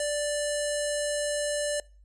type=tone with low-pass filter; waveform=square; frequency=587.3 Hz; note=D5; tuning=in tune; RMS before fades=-29 dBFS; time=0-1.8 s; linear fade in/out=2 ms; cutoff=8500 Hz; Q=5.8; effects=noise-tail reverb RT60 0.4 s tail -24 dB re dry + added 50 Hz sine -52 dBFS peak until 2.04 s